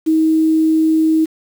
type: tone with quantisation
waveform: sine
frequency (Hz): 317.7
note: D#4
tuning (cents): +36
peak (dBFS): -10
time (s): 0.06-1.26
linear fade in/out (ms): 20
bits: 6
effects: none